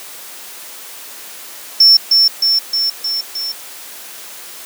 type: tone with echo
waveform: triangle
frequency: 5400 Hz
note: E8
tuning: 41 cents sharp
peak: -3 dBFS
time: 1.8-1.97 s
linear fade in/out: 5 ms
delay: 310 ms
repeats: 5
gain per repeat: -3 dB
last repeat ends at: 3.52 s
effects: white hiss -33 dBFS RMS until 4.65 s + high-pass 300 Hz 12 dB/octave